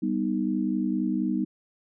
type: chord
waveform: sine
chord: G augmented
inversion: none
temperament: equal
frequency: 196 / 246.9 / 311.1 Hz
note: G3 / B3 / D#4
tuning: 0 / 0 / 0 cents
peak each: -28 dBFS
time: 0.02-1.45 s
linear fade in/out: 10 ms
effects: none